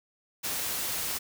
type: noise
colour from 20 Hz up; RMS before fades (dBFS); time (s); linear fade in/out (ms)
white; -32; 0.43-1.19; 20
effects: none